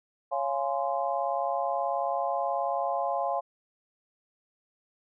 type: chord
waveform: sine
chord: Db major seventh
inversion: none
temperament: just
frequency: 554.4 / 693 / 831.5 / 1039.4 Hz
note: Db5 / F5 / Ab5 / C6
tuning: 0 / -14 / +2 / -12 cents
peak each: -32 / -30 / -32 / -34 dBFS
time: 0.31-3.41 s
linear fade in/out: 20 ms
effects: none